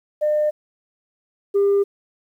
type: tone pair in turn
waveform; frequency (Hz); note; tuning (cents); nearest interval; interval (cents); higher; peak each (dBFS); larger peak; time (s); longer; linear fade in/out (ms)
sine; 603 / 400.1; D5 / G4; +46 / +35; perfect fifth; 711; first; -15 / -12; second; 0.21-0.51 / 1.54-1.84; neither; 20
effects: tanh soft clip ceiling -12 dBFS + 9-bit